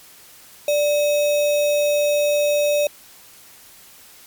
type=tone with sample-and-hold; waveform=sine; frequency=587.3 Hz; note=D5; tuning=in tune; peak=-15 dBFS; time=0.68-2.87 s; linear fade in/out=2 ms; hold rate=3150 Hz; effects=white hiss -46 dBFS RMS until 4.26 s + MP3 96 kbps